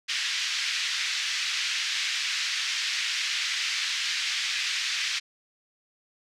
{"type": "band-pass noise", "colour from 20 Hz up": "pink", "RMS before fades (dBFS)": -29, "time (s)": [0.08, 5.2], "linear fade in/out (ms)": 20, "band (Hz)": [1900, 5800], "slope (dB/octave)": 24, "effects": []}